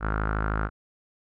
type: tone with low-pass filter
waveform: sawtooth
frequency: 53 Hz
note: G#1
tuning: 36 cents sharp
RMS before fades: -27 dBFS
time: 0-0.7 s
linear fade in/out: 50 ms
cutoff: 1400 Hz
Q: 6.9
effects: none